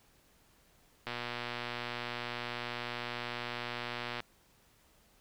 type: click train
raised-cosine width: 0.3 ms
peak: -21 dBFS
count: 377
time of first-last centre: 1.07-4.203 s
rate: 120 Hz
effects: pink hiss -66 dBFS RMS until 5.2 s